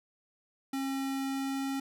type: tone with pitch glide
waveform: square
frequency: 270 to 271.7 Hz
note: C#4 to C#4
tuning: -45 to -35 cents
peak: -32 dBFS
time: 0.73-1.8 s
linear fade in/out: 5 ms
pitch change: +10 cents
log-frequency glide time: 1.13-1.68 s
effects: none

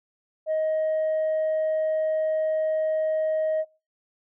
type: tone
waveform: sine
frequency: 628 Hz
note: D#5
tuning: 16 cents sharp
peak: -20 dBFS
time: 0.46-3.65 s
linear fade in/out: 50 ms
effects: noise-tail reverb RT60 0.3 s tail -23 dB re dry + tanh soft clip ceiling -20 dBFS

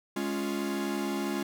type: chord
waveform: 45% pulse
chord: Db major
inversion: second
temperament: equal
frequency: 207.7 / 277.2 / 349.2 Hz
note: Ab3 / Db4 / F4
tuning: 0 / 0 / 0 cents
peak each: -34 dBFS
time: 0.16-1.43 s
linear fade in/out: 5 ms
effects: none

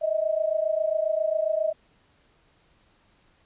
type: tone pair together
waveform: sine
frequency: 618 / 645.4 Hz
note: D#5 / E5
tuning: -12 / -37 cents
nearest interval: minor second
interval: 75 cents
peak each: -25 dBFS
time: 0.01-1.73 s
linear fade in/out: 20 ms
effects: pink hiss -63 dBFS RMS until 3.45 s + resampled to 8000 Hz

